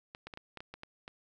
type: clicks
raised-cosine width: 0.3 ms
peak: -28 dBFS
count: 9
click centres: 0.149 / 0.27 / 0.338 / 0.374 / 0.573 / 0.605 / 0.74 / 0.834 / 1.079 s
effects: none